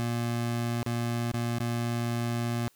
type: tone with dropouts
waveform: 25% pulse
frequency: 118.3 Hz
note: A#2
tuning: 26 cents sharp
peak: -24 dBFS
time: 0-2.68 s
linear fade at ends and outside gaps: 0 ms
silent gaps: 0.829-0.863 / 1.317-1.338 / 1.585-1.602 s
effects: white hiss -64 dBFS RMS until 2.75 s